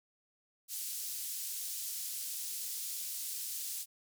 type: band-pass noise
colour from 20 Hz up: white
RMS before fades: -40 dBFS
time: 0.68-3.86 s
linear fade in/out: 50 ms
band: 5000 to 16000 Hz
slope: 12 dB/octave
effects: none